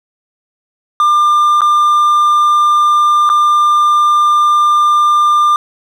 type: tone with dropouts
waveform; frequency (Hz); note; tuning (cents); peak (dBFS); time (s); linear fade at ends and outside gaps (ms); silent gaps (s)
triangle; 1197; D6; +33; -5; 1-5.56; 1; 1.608-1.617 / 3.292-3.299
effects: none